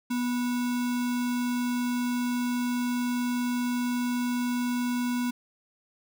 sine tone with sample-and-hold, 244.7 Hz, B3, 16 cents flat, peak -25 dBFS, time 0.1-5.31 s, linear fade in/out 10 ms, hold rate 1225 Hz, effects none

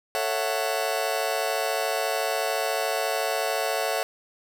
sawtooth chord, F# minor seventh, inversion first, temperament just, 444 / 555 / 666 / 740 Hz, A4 / C#5 / E5 / F#5, +16 / +2 / +18 / 0 cents, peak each -27 / -26 / -25 / -26 dBFS, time 0.15-4.03 s, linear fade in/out 0 ms, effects none

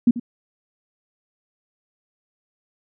sine tone with echo, 239.2 Hz, A#3, 45 cents sharp, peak -10 dBFS, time 0.07-0.11 s, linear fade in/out 5 ms, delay 88 ms, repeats 1, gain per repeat -14 dB, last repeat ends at 0.198 s, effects none

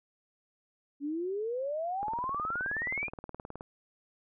sine exponential sweep, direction up, 277.2 to 2502 Hz, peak -31 dBFS, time 1-3.1 s, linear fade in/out 50 ms
click train, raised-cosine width 1 ms, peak -27 dBFS, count 31, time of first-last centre 2.03-3.609 s, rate 19 Hz
effects none

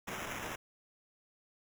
blue noise with sample-and-hold, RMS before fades -41 dBFS, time 0.07-0.56 s, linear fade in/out 10 ms, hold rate 4410 Hz, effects none

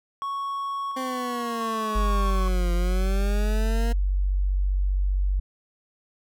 triangle tone with tremolo, 1108.7 Hz, C#6, in tune, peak -25 dBFS, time 0.22-2.48 s, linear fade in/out 0 ms, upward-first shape square, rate 0.72 Hz, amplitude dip 30%
20% pulse linear two-way sweep, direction down then up, 261.9 to 173 to 235.2 Hz, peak -24 dBFS, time 0.96-3.93 s, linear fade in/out 10 ms, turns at 2.73 s
sine tone, 47.57 Hz, F#1, 49 cents sharp, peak -20 dBFS, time 1.95-5.4 s, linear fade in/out 10 ms
effects none

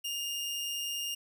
sawtooth tone, 2825 Hz, F7, 19 cents sharp, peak -30 dBFS, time 0.04-1.15 s, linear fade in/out 10 ms, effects none

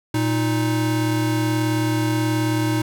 square tone pair together, 116.91 / 312.1 Hz, A#2 / D#4, +5 / +5 cents, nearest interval octave + perfect fourth, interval 1700 cents, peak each -22 dBFS, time 0.14-2.82 s, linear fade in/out 5 ms, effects none

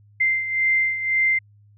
sine beating tone pair, 2086 / 2087.9 Hz, C7 / C7, -6 / -4 cents, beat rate 1.9 Hz, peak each -19 / -25 dBFS, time 0.2-1.39 s, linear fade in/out 10 ms, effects added 103 Hz sine -50 dBFS peak until 1.77 s

